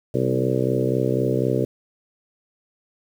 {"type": "harmonic tone with a mistuned harmonic", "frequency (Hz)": 64, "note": "C2", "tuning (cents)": -38, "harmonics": [2, 3, 4, 5, 6, 7, 8, 9], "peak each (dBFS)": [-24, -30, -28, -27, -26, -25, -29, -30], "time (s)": [0.14, 1.65], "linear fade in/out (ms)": 5, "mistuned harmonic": 3, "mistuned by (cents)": 20, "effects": ["8-bit"]}